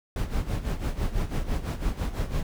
brown noise with tremolo, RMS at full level -25 dBFS, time 0.16-2.43 s, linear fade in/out 2 ms, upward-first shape sine, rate 6 Hz, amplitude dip 75%, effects none

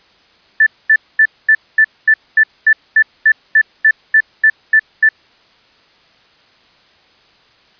sine tone bursts, 1760 Hz, A6, in tune, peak -5 dBFS, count 16, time 0.6-5.09 s, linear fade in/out 5 ms, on 65 ms, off 230 ms, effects white hiss -50 dBFS RMS until 7.79 s + resampled to 11025 Hz

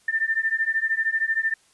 sine beating tone pair, 1785 / 1798 Hz, A6 / A6, +24 / +37 cents, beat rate 13 Hz, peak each -24 dBFS, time 0.08-1.54 s, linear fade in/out 5 ms, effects white hiss -60 dBFS RMS until 1.73 s + resampled to 24000 Hz

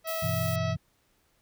harmonic tone, 649 Hz, E5, 27 cents flat, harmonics 1 / 2 / 3 / 4 / 5 / 6 / 7 / 8 / 9, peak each -32 / -38 / -42 / -44 / -46 / -48 / -49 / -50 / -51 dBFS, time 0.04-0.76 s, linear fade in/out 50 ms
violet noise, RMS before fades -38 dBFS, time 0.07-0.56 s, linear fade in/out 5 ms
sine chord, E minor, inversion first, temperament equal, 98 / 123.47 / 164.81 Hz, G2 / B2 / E3, 0 / 0 / 0 cents, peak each -32 dBFS, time 0.22-0.77 s, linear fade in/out 10 ms
effects pink hiss -69 dBFS RMS until 1.41 s

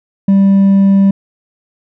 sine tone with hard clipping, 196 Hz, G3, in tune, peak -6 dBFS, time 0.28-1.11 s, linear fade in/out 5 ms, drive 2 dB, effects none

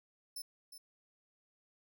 20% pulse tone with echo, 5290 Hz, E8, 5 cents sharp, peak -36 dBFS, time 0.36-0.42 s, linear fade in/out 5 ms, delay 360 ms, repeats 1, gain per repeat -9 dB, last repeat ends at 0.78 s, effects none

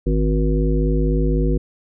harmonic tone with a mistuned harmonic, 51.91 Hz, G#1, in tune, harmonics 1 / 3 / 5 / 7 / 9, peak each -17 / -22 / -24 / -25 / -27 dBFS, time 0.06-1.58 s, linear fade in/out 10 ms, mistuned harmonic 9, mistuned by +39 cents, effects none

